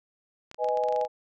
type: clicks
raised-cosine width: 0.2 ms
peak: -26 dBFS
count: 11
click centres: 0.514 / 0.545 / 0.644 / 0.687 / 0.773 / 0.837 / 0.886 / 0.925 / 0.962 / 1.013 / 1.05 s
type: chord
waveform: sine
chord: G# minor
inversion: first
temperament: just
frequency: 498.4 / 623 / 830.6 Hz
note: B4 / D#5 / G#5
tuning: +16 / +2 / 0 cents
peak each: -28 dBFS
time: 0.58-1.08 s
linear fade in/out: 50 ms
effects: none